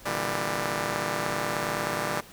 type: chord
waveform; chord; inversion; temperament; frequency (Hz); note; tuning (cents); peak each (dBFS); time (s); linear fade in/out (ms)
5% pulse; E half-diminished seventh; second; just; 118.67 / 148.33 / 164.81 / 197.78; Bb2 / D3 / E3 / G3; +31 / +18 / 0 / +16; -23 / -23 / -23 / -22; 0.05-2.21; 10
effects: pink hiss -49 dBFS RMS until 2.32 s